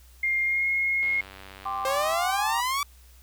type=tone with pitch glide; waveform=sine; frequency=2118 to 2155 Hz; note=C7 to C#7; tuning=+21 to -49 cents; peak=-22 dBFS; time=0.23-1.21 s; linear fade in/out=5 ms; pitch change=+30 cents; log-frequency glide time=0.43-0.68 s
type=click train; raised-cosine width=0.3 ms; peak=-27 dBFS; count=108; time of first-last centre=1.03-2.14 s; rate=96.4 Hz
type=chord; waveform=sine; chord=G suspended fourth; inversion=none; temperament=just; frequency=784 / 1045.3 / 1176 Hz; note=G5 / C6 / D6; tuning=0 / -2 / +2 cents; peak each=-32 / -33 / -31 dBFS; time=1.65-2.61 s; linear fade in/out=10 ms
type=exponential sweep; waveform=sawtooth; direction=up; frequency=523.3 to 1163 Hz; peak=-21 dBFS; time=1.85-2.83 s; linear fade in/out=2 ms
effects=added 62 Hz sine -50 dBFS peak until 3.22 s + white hiss -58 dBFS RMS until 3.22 s